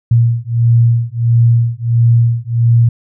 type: beating tone pair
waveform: sine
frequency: 116.54 / 118.04 Hz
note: A#2 / A#2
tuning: 0 / +22 cents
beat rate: 1.5 Hz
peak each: -11 dBFS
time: 0.11-2.89 s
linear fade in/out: 5 ms
effects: none